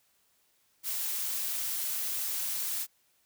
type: noise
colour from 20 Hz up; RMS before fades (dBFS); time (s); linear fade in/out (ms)
blue; -33; 0.83-2.87; 50
effects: white hiss -70 dBFS RMS until 3.25 s